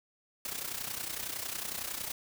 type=noise with amplitude modulation; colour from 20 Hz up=white; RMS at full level=-35 dBFS; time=0.45-2.12 s; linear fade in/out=2 ms; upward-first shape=sine; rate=30.9 Hz; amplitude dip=70%; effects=none